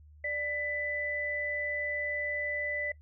sine tone pair together, 590 / 1993.1 Hz, D5 / B6, +8 / +15 cents, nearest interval octave + major sixth, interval 2107 cents, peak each -37 / -32 dBFS, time 0.24-2.92 s, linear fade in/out 5 ms, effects noise-tail reverb RT60 0.1 s tail -19 dB re dry + added 75 Hz sine -52 dBFS peak until 3.01 s

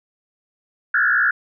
sine tone with frequency modulation, 1561 Hz, G6, 8 cents flat, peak -14 dBFS, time 0.94-1.31 s, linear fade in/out 5 ms, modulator 62.3 Hz, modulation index 2.9, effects none

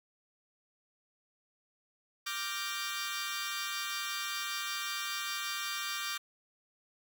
15% pulse chord, G minor seventh, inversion second, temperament equal, 1174.7 / 1396.9 / 1568 / 1864.7 Hz, D6 / F6 / G6 / Bb6, 0 / 0 / 0 / 0 cents, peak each -32 / -36 / -34 / -36 dBFS, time 2.26-6.18 s, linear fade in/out 10 ms, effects none

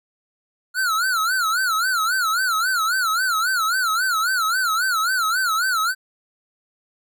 square tone with vibrato, 1405 Hz, F6, 10 cents sharp, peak -19 dBFS, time 0.74-5.95 s, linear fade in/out 50 ms, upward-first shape sine, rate 3.7 Hz, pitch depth 170 cents each way, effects none

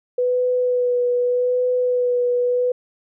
sine tone with vibrato, 494.5 Hz, B4, 2 cents sharp, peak -16 dBFS, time 0.18-2.72 s, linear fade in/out 5 ms, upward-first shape sine, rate 0.83 Hz, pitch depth 18 cents each way, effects none

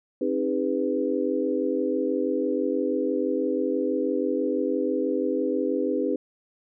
sine tone cluster, 267.2 / 313.3 / 406.1 / 496.9 Hz, C4 / D#4 / G#4 / B4, +36 / +12 / -39 / +11 cents, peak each -28 dBFS, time 0.21-6.16 s, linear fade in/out 5 ms, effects none

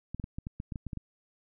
clicks, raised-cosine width 5 ms, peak -24 dBFS, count 11, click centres 0.146 / 0.198 / 0.241 / 0.385 / 0.469 / 0.601 / 0.722 / 0.758 / 0.867 / 0.932 / 0.973 s, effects none

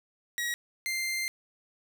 sawtooth tone pair in turn, 1907 / 2093 Hz, A#6 / C7, +39 / 0 cents, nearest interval major second, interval 161 cents, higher second, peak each -26 dBFS, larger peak neither, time 0.38-0.54 / 0.86-1.28 s, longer second, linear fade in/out 0 ms, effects none

